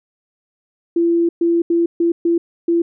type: tone bursts at uneven times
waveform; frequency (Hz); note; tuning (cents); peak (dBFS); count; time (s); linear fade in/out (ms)
sine; 338.8; E4; +48; -12; 6; 0.96-1.29 / 1.41-1.62 / 1.7-1.86 / 2-2.12 / 2.25-2.38 / 2.68-2.82; 5
effects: none